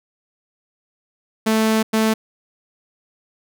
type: tone bursts at uneven times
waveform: sawtooth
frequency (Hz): 220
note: A3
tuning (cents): 0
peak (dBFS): -11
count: 2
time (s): 1.46-1.83 / 1.93-2.14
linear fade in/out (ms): 10
effects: none